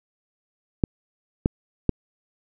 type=clicks; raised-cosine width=3 ms; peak=-5 dBFS; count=3; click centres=0.838 / 1.459 / 1.893 s; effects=none